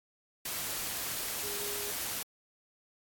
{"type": "tone in noise", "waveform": "sine", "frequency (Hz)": 410, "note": "G#4", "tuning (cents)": -22, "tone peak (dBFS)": -43, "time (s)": [1.43, 1.91], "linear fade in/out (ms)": 5, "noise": "white", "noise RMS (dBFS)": -36, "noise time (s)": [0.45, 2.23], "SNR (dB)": -10, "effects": ["AAC 64 kbps"]}